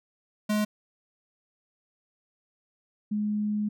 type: tone pair in turn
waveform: square / sine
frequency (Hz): 210.9 / 209.8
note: G#3 / G#3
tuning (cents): +27 / +18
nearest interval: unison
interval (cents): 9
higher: first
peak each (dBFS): -24 / -25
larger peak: first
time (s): 0.49-0.65 / 3.11-3.69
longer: second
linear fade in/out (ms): 10
effects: none